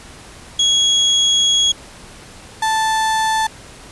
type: tone pair in turn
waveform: 35% pulse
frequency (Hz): 3322 / 879.9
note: G#7 / A5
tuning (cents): 0 / 0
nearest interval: octave + major seventh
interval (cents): 2300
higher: first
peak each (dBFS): -10 / -13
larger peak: first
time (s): 0.59-1.72 / 2.62-3.47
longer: first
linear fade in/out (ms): 5
effects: pink hiss -39 dBFS RMS until 3.91 s + resampled to 24000 Hz